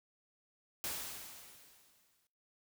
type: noise with exponential decay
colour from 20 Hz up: white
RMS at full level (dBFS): -38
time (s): 0.84-2.27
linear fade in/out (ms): 0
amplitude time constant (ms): 310
effects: noise-tail reverb RT60 0.5 s tail -21 dB re dry